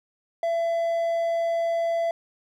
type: tone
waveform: triangle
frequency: 671 Hz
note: E5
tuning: 31 cents sharp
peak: -20 dBFS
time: 0.43-2.11 s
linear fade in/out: 2 ms
effects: none